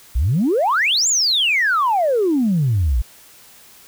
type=exponential two-way sweep; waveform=sine; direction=up then down; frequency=53 to 7459 to 53 Hz; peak=-13 dBFS; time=0.15-3.02 s; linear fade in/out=10 ms; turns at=1.08 s; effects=tanh soft clip ceiling -10 dBFS + white hiss -46 dBFS RMS until 3.87 s